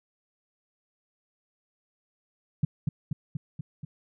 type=tone with echo; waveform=sine; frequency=147 Hz; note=D3; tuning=2 cents sharp; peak=-18 dBFS; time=2.63-2.65 s; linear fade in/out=5 ms; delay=240 ms; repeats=5; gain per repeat=-3 dB; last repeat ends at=3.85 s; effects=none